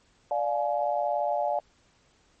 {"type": "chord", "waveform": "sine", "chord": "D diminished", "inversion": "none", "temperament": "just", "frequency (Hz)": [587.3, 704.8, 845.8], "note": ["D5", "F5", "Ab5"], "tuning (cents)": [0, 16, 31], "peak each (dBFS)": [-28, -28, -30], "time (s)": [0.31, 1.59], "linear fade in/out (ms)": 2, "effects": ["pink hiss -64 dBFS RMS until 2.4 s", "MP3 32 kbps"]}